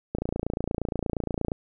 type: click train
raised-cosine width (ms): 2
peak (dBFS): -14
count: 40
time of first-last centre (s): 0.15-1.518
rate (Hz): 28.5
effects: none